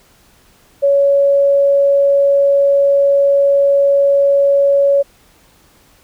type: tone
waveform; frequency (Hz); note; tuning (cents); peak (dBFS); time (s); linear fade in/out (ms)
sine; 560; C#5; +18; -8; 0.82-5.03; 20
effects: pink hiss -50 dBFS RMS until 6.03 s